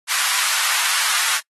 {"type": "high-pass noise", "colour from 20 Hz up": "pink", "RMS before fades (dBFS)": -20, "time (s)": [0.07, 1.41], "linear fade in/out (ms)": 50, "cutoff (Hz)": 1100, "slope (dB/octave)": 24, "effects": ["noise-tail reverb RT60 0.1 s tail -26 dB re dry", "AAC 32 kbps"]}